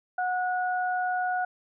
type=tone pair together; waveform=sine; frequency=732 / 1459 Hz; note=F#5 / F#6; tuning=-19 / -25 cents; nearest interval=octave; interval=1194 cents; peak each=-26 / -31 dBFS; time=0.18-1.45 s; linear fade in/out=5 ms; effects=none